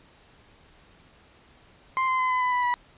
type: tone with pitch steps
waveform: 35% pulse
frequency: 1046.5 / 1034.5 / 1022.6 / 1010.9 / 999.2 / 987.8 / 976.4 Hz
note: C6 / C6 / C6 / B5 / B5 / B5 / B5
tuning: 0 / -20 / -40 / +40 / +20 / 0 / -20 cents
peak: -20 dBFS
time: 1.97-2.74 s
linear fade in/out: 0 ms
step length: 110 ms
effects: pink hiss -56 dBFS RMS until 2.97 s + resampled to 8000 Hz